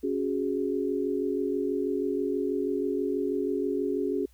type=chord; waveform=sine; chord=C# suspended fourth; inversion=none; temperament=just; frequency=277.2 / 369.6 / 415.8 Hz; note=C#4 / F#4 / G#4; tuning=0 / -2 / +2 cents; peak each=-30 dBFS; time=0.03-4.26 s; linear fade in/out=10 ms; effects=added 60 Hz sine -56 dBFS peak until 4.33 s + white hiss -66 dBFS RMS until 4.33 s